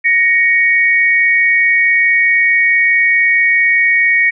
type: tone pair together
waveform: sine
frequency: 1877.6 / 2233 Hz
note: A#6 / C#7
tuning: +12 / +12 cents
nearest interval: minor third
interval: 300 cents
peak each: -11 dBFS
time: 0.04-4.31 s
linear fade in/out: 20 ms
effects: none